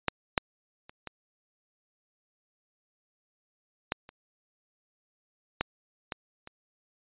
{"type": "clicks", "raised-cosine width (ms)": 0.3, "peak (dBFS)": [-8, -6, -30, -22, -11, -30, -10, -17, -28], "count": 9, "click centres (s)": [0.083, 0.378, 0.895, 1.073, 3.921, 4.091, 5.61, 6.122, 6.474], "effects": ["resampled to 8000 Hz"]}